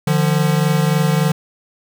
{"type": "tone pair together", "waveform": "square", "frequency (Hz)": [150, 173.43], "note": ["D3", "F3"], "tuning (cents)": [37, -12], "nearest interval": "minor third", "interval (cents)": 251, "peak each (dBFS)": [-16, -18], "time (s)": [0.07, 1.32], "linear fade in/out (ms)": 5, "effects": []}